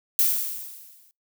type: noise with exponential decay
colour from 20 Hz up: violet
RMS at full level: -18 dBFS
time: 0.19-1.11 s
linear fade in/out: 0 ms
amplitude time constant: 200 ms
effects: noise-tail reverb RT60 0.2 s tail -26 dB re dry